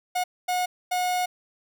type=tone bursts at uneven times; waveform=45% pulse; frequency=725 Hz; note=F#5; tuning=35 cents flat; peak=-23 dBFS; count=3; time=0.15-0.24 / 0.48-0.66 / 0.91-1.26 s; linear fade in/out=10 ms; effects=none